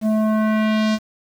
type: tone with low-pass filter sweep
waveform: square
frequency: 216.5 Hz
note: A3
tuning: 28 cents flat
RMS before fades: -18 dBFS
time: 0.01-0.99 s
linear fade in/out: 50 ms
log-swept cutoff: 520 to 5900 Hz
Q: 1.3
effects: 7-bit